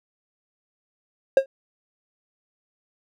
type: tone with exponential decay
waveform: triangle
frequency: 538 Hz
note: C5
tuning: 48 cents sharp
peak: -6 dBFS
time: 1.37-1.46 s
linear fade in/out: 2 ms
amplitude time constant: 19 ms
effects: none